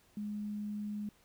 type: tone with quantisation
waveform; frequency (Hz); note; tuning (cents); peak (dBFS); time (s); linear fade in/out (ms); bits
sine; 208.4; G#3; +6; -36; 0.17-1.09; 2; 11
effects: pink hiss -67 dBFS RMS until 1.24 s